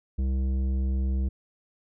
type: tone with tanh clipping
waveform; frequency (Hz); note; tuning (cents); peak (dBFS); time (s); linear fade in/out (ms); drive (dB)
sine; 65.7; C2; +8; -25; 0.18-1.29; 10; 11
effects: none